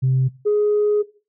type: tone pair in turn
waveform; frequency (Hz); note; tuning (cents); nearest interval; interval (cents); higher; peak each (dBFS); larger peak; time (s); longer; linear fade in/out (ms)
sine; 130.81 / 417.6; C3 / G#4; 0 / +10; octave + minor sixth; 2010; second; -13; neither; 0.02-0.29 / 0.45-1.03; second; 20
effects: noise-tail reverb RT60 0.4 s tail -20 dB re dry + tanh soft clip ceiling -11 dBFS